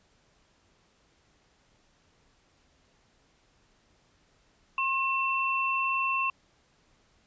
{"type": "tone pair together", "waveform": "sine", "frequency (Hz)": [1070, 2689], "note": ["C6", "E7"], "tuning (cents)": [38, 34], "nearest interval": "octave + major third", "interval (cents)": 1596, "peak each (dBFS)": -28, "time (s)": [4.78, 6.3], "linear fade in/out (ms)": 2, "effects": ["pink hiss -66 dBFS RMS until 7.26 s", "resampled to 16000 Hz"]}